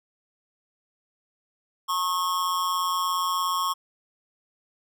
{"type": "tone with amplitude modulation", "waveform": "square", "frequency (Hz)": 1089, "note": "C#6", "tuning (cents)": -31, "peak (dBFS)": -21, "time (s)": [1.88, 3.74], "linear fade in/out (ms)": 20, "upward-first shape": "sine", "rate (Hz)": 177, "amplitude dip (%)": 70, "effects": []}